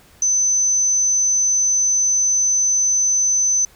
sine tone, 6100 Hz, G8, 48 cents flat, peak -14 dBFS, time 0.22-3.65 s, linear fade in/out 2 ms, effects pink hiss -50 dBFS RMS until 3.75 s

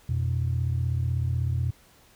sine tone pair together, 87.31 / 123.47 Hz, F2 / B2, 0 / 0 cents, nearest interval tritone, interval 600 cents, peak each -25 dBFS, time 0.09-1.71 s, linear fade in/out 5 ms, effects tanh soft clip ceiling -18 dBFS + pink hiss -57 dBFS RMS until 2.15 s

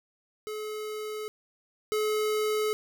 square tone pair in turn, 427.8 / 427.8 Hz, A4 / A4, -49 / -49 cents, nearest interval unison, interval 0 cents, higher neither, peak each -34 / -26 dBFS, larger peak second, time 0.47-1.28 / 1.92-2.73 s, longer neither, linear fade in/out 0 ms, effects none

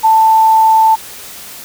sine tone, 885 Hz, A5, 10 cents sharp, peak -5 dBFS, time 0.03-0.96 s, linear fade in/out 20 ms, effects white hiss -31 dBFS RMS until 1.64 s

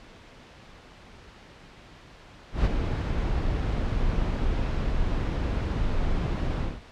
brown noise with ADSR envelope, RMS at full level -20 dBFS, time 2.52-6.82 s, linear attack 130 ms, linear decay 30 ms, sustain -6 dB, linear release 210 ms, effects pink hiss -49 dBFS RMS until 6.91 s + low-pass 4000 Hz 12 dB/octave

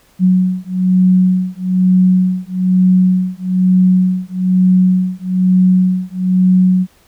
sine beating tone pair, 183.7 / 184.8 Hz, F#3 / F#3, -12 / -2 cents, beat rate 1.1 Hz, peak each -12 dBFS, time 0.19-6.87 s, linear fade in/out 50 ms, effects pink hiss -51 dBFS RMS until 7.07 s

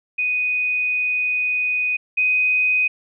sine tone pair in turn, 2489 / 2502 Hz, D#7 / D#7, 0 / +9 cents, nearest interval unison, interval 9 cents, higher second, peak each -18 / -15 dBFS, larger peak second, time 0.18-1.97 / 2.17-2.88 s, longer first, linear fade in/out 10 ms, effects none

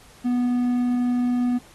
triangle tone, 245.6 Hz, B3, 9 cents flat, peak -17 dBFS, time 0.24-1.59 s, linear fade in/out 20 ms, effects pink hiss -51 dBFS RMS until 1.74 s + AAC 32 kbps

